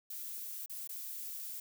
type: noise with dropouts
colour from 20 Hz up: violet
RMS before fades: -43 dBFS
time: 0.1-1.6 s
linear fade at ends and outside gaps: 5 ms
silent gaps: 0.661-0.696 / 0.875-0.891 s
effects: none